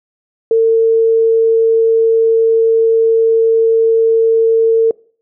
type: tone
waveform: sine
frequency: 451.9 Hz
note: A4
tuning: 46 cents sharp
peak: -7 dBFS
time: 0.51-4.91 s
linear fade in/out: 2 ms
effects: noise-tail reverb RT60 0.5 s tail -24 dB re dry